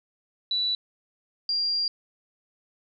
sine tone pair in turn, 3951 / 4770 Hz, B7 / D8, 0 / +26 cents, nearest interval minor third, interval 326 cents, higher second, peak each -23 dBFS, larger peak neither, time 0.51-0.75 / 1.49-1.88 s, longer second, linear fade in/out 2 ms, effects none

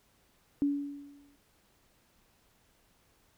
sine tone with exponential decay, 284.8 Hz, C#4, 47 cents sharp, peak -23 dBFS, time 0.62-1.36 s, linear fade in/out 0 ms, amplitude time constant 160 ms, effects pink hiss -68 dBFS RMS until 3.37 s

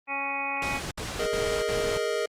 harmonic tone, 277.2 Hz, C#4, in tune, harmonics 1 / 2 / 3 / 4 / 5 / 7 / 8 / 9, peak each -42 / -41 / -33 / -36 / -41 / -38 / -37 / -31 dBFS, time 0.07-0.81 s, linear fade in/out 50 ms
pink noise bursts, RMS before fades -34 dBFS, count 4, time 0.62-1.975 s, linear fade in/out 2 ms, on 290 ms, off 65 ms
square chord, Ab suspended second, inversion none, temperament equal, 415.3 / 466.2 / 622.3 Hz, Ab4 / Bb4 / Eb5, 0 / 0 / 0 cents, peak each -31 / -30 / -32 dBFS, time 1.19-2.26 s, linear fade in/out 5 ms
effects low-pass 9000 Hz 12 dB/octave + Opus 32 kbps

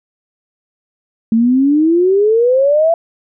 sine exponential sweep, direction up, 220 to 680 Hz, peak -8 dBFS, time 1.32-2.94 s, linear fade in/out 2 ms, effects none

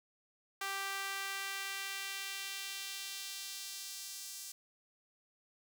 sawtooth tone with high-pass filter sweep, 391.8 Hz, G4, 1 cent flat, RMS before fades -42 dBFS, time 0.61-4.52 s, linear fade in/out 5 ms, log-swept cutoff 1200 to 6200 Hz, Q 1.1, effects none

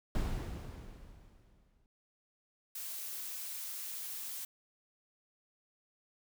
brown noise with exponential decay, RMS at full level -32 dBFS, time 0.15-1.86 s, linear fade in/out 1 ms, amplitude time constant 370 ms
blue noise, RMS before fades -42 dBFS, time 2.75-4.45 s, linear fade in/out 5 ms
effects none

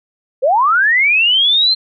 sine linear sweep, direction up, 478.9 to 4186 Hz, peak -9 dBFS, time 0.42-1.75 s, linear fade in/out 20 ms, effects none

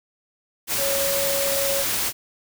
sine tone in noise, 554.4 Hz, C#5, in tune, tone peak -24 dBFS, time 0.77-1.85 s, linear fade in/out 50 ms, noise white, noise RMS -24 dBFS, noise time 0.67-2.13 s, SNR -3 dB, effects none

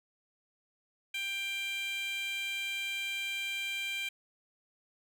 15% pulse tone with high-pass filter, 790 Hz, G5, 13 cents sharp, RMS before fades -36 dBFS, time 1.14-4.09 s, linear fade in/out 5 ms, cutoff 2600 Hz, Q 4.3, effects none

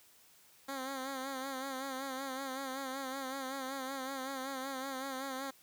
10% pulse tone with vibrato, 266.9 Hz, C4, 35 cents sharp, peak -30 dBFS, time 0.68-5.51 s, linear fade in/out 10 ms, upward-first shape sine, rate 5.3 Hz, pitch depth 58 cents each way, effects white hiss -63 dBFS RMS until 5.62 s + high-pass 60 Hz 12 dB/octave

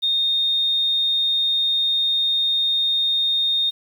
sine tone, 3680 Hz, A#7, 23 cents flat, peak -17 dBFS, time 0.02-3.71 s, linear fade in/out 20 ms, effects 8-bit

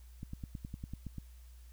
clicks, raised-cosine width 5 ms, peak -29 dBFS, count 10, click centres 0.231 / 0.334 / 0.438 / 0.552 / 0.649 / 0.741 / 0.839 / 0.936 / 1.067 / 1.183 s, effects added 60 Hz sine -51 dBFS peak until 1.72 s + white hiss -67 dBFS RMS until 1.72 s

